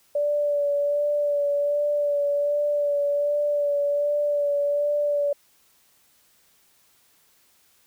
sine tone with vibrato, 580 Hz, D5, 22 cents flat, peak -20 dBFS, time 0.15-5.33 s, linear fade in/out 5 ms, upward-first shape sine, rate 1.3 Hz, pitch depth 20 cents each way, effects white hiss -61 dBFS RMS until 7.86 s

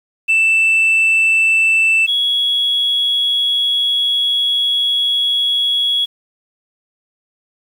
sine tone pair in turn, 2654 / 3344 Hz, E7 / G#7, +11 / +11 cents, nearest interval major third, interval 400 cents, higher second, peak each -8 / -12 dBFS, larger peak first, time 0.28-2.07 / 2.07-6.06 s, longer second, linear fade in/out 20 ms, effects tanh soft clip ceiling -8 dBFS + 7-bit

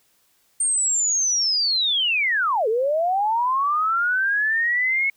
sine linear two-way sweep, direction down then up, 8780 to 420.8 to 2204 Hz, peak -18 dBFS, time 0.6-5.1 s, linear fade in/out 5 ms, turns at 2.68 s, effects white hiss -63 dBFS RMS until 5.16 s

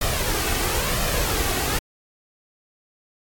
pink noise with flanger, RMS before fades -23 dBFS, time 0.01-1.79 s, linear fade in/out 5 ms, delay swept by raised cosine 1.6 to 2.7 ms, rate 0.99 Hz, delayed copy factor +0.5, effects AAC 64 kbps

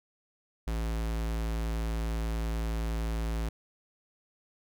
square tone, 55.6 Hz, A1, 19 cents sharp, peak -30 dBFS, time 0.67-3.49 s, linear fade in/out 5 ms, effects none

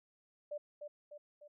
sine tone with echo, 590 Hz, D5, 8 cents sharp, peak -38 dBFS, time 0.51-0.58 s, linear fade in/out 10 ms, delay 300 ms, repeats 3, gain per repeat -5 dB, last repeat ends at 1.48 s, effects none

